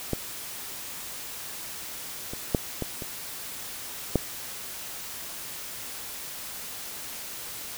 clicks, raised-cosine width 2 ms, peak -12 / -22 / -7 / -15 / -22 / -7 dBFS, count 6, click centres 0.133 / 2.335 / 2.548 / 2.823 / 3.022 / 4.157 s, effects white hiss -38 dBFS RMS until 7.77 s

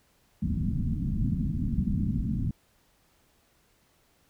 white low-pass noise, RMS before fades -28 dBFS, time 0.42-2.51 s, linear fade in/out 5 ms, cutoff 240 Hz, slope 48 dB/octave, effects pink hiss -66 dBFS RMS until 4.29 s

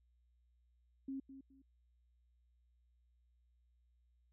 sine tone with echo, 270 Hz, C#4, 45 cents flat, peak -40 dBFS, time 1.08-1.2 s, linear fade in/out 5 ms, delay 210 ms, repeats 2, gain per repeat -11 dB, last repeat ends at 1.62 s, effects added 60 Hz sine -70 dBFS peak until 4.32 s

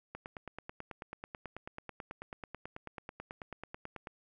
click train, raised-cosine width 0.5 ms, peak -27 dBFS, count 37, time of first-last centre 0.15-4.072 s, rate 9.18 Hz, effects none

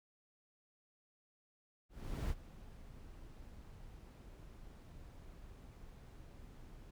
brown noise with ADSR envelope, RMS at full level -37 dBFS, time 1.89-6.91 s, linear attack 410 ms, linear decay 43 ms, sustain -17 dB, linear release 8 ms, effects none

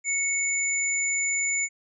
sine tone pair together, 2211 / 7019 Hz, C#7 / A8, -5 / -5 cents, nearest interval octave + minor sixth, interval 2000 cents, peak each -26 dBFS, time 0.04-1.69 s, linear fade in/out 50 ms, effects none

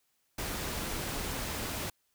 pink noise, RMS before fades -36 dBFS, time 0.38-1.9 s, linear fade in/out 5 ms, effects white hiss -75 dBFS RMS until 2.14 s

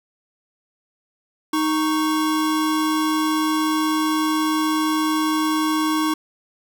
square tone pair together, 311.1 / 1108.6 Hz, D#4 / C#6, 0 / 0 cents, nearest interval octave + minor seventh, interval 2200 cents, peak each -20 / -25 dBFS, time 1.53-6.14 s, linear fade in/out 5 ms, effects none

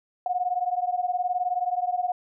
sine beating tone pair, 715 / 734 Hz, F5 / F#5, +41 / -14 cents, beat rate 19 Hz, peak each -26 / -27 dBFS, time 0.26-2.12 s, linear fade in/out 2 ms, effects none

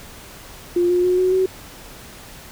sine tone with pitch steps, 350.5 / 356.6 / 362.9 / 369.2 / 375.7 Hz, F4 / F4 / F#4 / F#4 / F#4, +6 / +36 / -34 / -4 / +26 cents, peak -14 dBFS, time 0.76-1.46 s, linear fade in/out 5 ms, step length 140 ms, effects pink hiss -40 dBFS RMS until 2.51 s

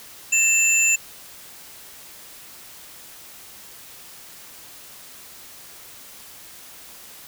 sine tone pair together, 2671 / 7131 Hz, E7 / A8, +22 / +22 cents, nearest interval octave + perfect fourth, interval 1700 cents, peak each -16 dBFS, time 0.32-0.96 s, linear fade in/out 10 ms, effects tanh soft clip ceiling -12 dBFS + white hiss -43 dBFS RMS until 7.27 s

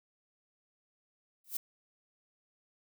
violet noise with exponential growth, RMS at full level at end -30 dBFS, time 1.44-1.57 s, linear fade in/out 5 ms, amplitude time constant 27 ms, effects none

